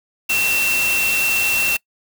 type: tone in noise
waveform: sine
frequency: 2707 Hz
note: E7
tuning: 45 cents sharp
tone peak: -17 dBFS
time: 0.29-1.77 s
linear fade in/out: 10 ms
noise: white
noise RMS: -23 dBFS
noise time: 0.29-1.77 s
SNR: +3 dB
effects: noise-tail reverb RT60 0.1 s tail -23 dB re dry